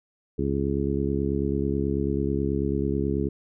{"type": "harmonic tone", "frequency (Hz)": 69.2, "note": "C#2", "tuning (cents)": -2, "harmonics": [1, 2, 3, 4, 5, 6], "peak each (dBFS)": [-30, -30, -30, -30, -30, -30], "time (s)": [0.38, 3.29], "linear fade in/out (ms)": 10, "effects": []}